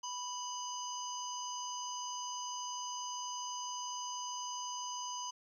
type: harmonic tone with a mistuned harmonic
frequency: 987.8 Hz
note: B5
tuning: in tune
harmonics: 1 / 3 / 5 / 6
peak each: -41 / -47 / -49 / -44 dBFS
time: 0.03-5.31 s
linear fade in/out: 10 ms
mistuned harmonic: 6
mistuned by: +93 cents
effects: 12-bit